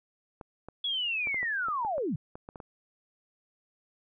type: clicks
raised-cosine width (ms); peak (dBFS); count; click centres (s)
1; -28; 12; 0.412 / 0.686 / 1.272 / 1.344 / 1.43 / 1.685 / 1.849 / 1.981 / 2.355 / 2.489 / 2.558 / 2.602
type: linear sweep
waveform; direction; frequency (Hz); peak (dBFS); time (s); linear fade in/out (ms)
sine; down; 3400 to 118.4; -28; 0.84-2.16; 5
effects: none